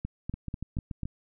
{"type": "two click trains", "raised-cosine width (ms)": 5, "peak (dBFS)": [-20, -22], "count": [5, 6], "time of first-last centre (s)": [[0.05, 1.033], [0.34, 1.055]], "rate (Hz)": [4.07, 6.99], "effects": []}